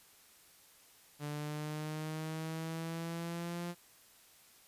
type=exponential sweep; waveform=sawtooth; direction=up; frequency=146.83 to 174.61 Hz; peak=-34 dBFS; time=1.19-3.75 s; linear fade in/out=50 ms; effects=white hiss -62 dBFS RMS until 4.67 s + resampled to 32000 Hz